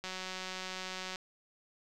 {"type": "click train", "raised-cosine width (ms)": 0.2, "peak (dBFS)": -23, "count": 209, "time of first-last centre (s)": [0.04, 1.158], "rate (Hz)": 186, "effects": []}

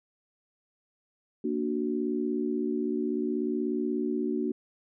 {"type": "chord", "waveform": "sine", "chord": "Bb augmented", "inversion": "none", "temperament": "equal", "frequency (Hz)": [233.1, 293.7, 370], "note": ["Bb3", "D4", "F#4"], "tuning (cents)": [0, 0, 0], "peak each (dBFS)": -31, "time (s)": [1.44, 4.52], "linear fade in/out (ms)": 5, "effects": []}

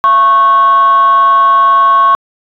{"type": "tone with frequency modulation", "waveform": "sine", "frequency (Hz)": 1100, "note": "C#6", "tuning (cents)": -14, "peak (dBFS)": -3, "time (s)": [0.04, 2.15], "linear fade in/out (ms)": 0, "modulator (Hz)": 422, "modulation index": 0.29, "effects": ["tanh soft clip ceiling -1 dBFS"]}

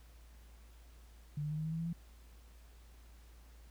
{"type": "tone with pitch steps", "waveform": "sine", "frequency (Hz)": [147.4, 150.32, 153.3, 156.35, 159.45, 162.61, 165.83, 169.12], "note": ["D3", "D3", "D#3", "D#3", "D#3", "E3", "E3", "E3"], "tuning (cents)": [7, 41, -25, 9, 43, -23, 11, 45], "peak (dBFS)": -35, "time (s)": [1.37, 1.93], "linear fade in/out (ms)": 5, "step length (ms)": 70, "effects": ["added 57 Hz sine -55 dBFS peak until 3.7 s", "pink hiss -66 dBFS RMS until 3.7 s"]}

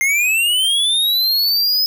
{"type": "linear sweep", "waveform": "square", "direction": "up", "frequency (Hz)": [2093, 5110], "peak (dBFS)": -14, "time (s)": [0.01, 1.86], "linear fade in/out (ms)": 0, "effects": []}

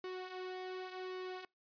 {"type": "tone with flanger", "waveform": "sawtooth", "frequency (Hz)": 370, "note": "F#4", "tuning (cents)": 0, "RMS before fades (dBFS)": -44, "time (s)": [0.04, 1.45], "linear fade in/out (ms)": 2, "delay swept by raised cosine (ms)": [1.2, 4.7], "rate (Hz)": 0.89, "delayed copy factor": -0.55, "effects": ["noise-tail reverb RT60 0.2 s tail -26 dB re dry", "resampled to 11025 Hz"]}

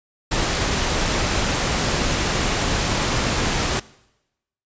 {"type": "noise", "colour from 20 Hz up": "pink", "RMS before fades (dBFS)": -21, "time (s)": [0.31, 3.8], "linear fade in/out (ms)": 10, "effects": ["noise-tail reverb RT60 0.9 s tail -21 dB re dry", "resampled to 16000 Hz"]}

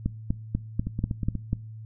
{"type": "two click trains", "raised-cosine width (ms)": 5, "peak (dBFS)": [-16, -12], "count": [5, 7], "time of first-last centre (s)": [[0.87, 1.353], [0.06, 1.531]], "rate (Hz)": [8.28, 4.08], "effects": ["noise-tail reverb RT60 0.5 s tail -22 dB re dry", "added 110 Hz sine -38 dBFS peak until 1.85 s"]}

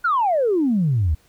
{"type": "exponential sweep", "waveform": "sine", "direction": "down", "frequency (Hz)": [1480, 71.1], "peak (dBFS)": -15, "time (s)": [0.04, 1.15], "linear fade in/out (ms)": 10, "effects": ["tanh soft clip ceiling -11 dBFS", "pink hiss -58 dBFS RMS until 1.28 s"]}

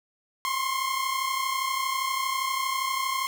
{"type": "tone pair together", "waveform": "sawtooth", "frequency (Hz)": [1046.5, 1079], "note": ["C6", "C#6"], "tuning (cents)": [0, -47], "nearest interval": "minor second", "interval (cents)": 53, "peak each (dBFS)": -25, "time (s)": [0.45, 3.27], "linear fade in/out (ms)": 0, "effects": []}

